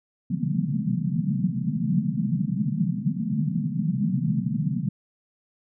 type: band-pass noise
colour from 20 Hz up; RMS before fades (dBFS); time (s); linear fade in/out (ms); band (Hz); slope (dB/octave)
pink; -25; 0.3-4.89; 5; 130 to 240; 96
effects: none